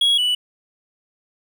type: tone pair in turn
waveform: triangle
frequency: 3322 / 2960 Hz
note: G#7 / F#7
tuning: 0 / 0 cents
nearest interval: major second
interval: 200 cents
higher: first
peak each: -12 / -15 dBFS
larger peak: first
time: 0.01-0.18 / 0.18-0.35 s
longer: neither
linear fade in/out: 5 ms
effects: 9-bit